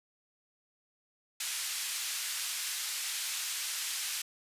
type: band-pass noise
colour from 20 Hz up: white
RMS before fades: -36 dBFS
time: 1.4-4.22 s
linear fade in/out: 5 ms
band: 1800 to 9500 Hz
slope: 12 dB/octave
effects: resampled to 32000 Hz